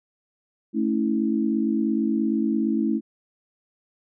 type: chord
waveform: sine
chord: A major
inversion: none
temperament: equal with one note detuned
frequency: 220 / 277.2 / 326.2 Hz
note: A3 / C#4 / E4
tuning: 0 / 0 / -18 cents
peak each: -23 / -26 / -25 dBFS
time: 0.73-3.01 s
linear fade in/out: 50 ms
effects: none